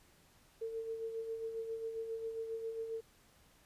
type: tone with tremolo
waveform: sine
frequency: 451 Hz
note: A4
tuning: 43 cents sharp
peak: -36 dBFS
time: 0.61-3.01 s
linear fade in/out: 10 ms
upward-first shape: sine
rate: 7.4 Hz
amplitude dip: 50%
effects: pink hiss -66 dBFS RMS until 3.65 s + resampled to 32000 Hz